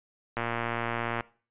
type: click train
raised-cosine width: 0.5 ms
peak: -15 dBFS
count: 99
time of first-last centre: 0.37-1.208 s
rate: 117 Hz
effects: noise-tail reverb RT60 0.4 s tail -20 dB re dry + resampled to 8000 Hz